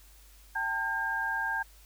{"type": "tone cluster", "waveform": "sine", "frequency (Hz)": [777, 896, 1606], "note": ["G5", "A5", "G6"], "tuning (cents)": [-16, 31, 41], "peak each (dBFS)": [-39, -34, -30], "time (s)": [0.55, 1.63], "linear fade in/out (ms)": 10, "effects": ["added 50 Hz sine -54 dBFS peak until 1.85 s", "white hiss -59 dBFS RMS until 1.85 s"]}